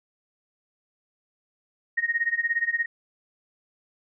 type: tone with tremolo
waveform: sine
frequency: 1864.7 Hz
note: A#6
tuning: in tune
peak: -19 dBFS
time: 1.97-2.86 s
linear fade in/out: 10 ms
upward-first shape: sine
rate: 17 Hz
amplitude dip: 90%
effects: none